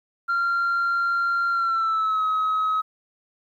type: tone with pitch glide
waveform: sine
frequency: 1383 to 1275.6 Hz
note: F6 to D#6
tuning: -17 to +43 cents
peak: -18 dBFS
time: 0.28-2.82 s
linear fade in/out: 20 ms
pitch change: -140 cents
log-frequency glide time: 1.51-2.23 s
effects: tanh soft clip ceiling -18 dBFS + 10-bit